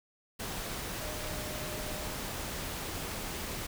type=tone in noise; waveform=sine; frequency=610 Hz; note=D#5; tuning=34 cents flat; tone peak=-45 dBFS; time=1.01-2.15 s; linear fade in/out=10 ms; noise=pink; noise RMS=-38 dBFS; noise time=0.39-3.67 s; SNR=-10 dB; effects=none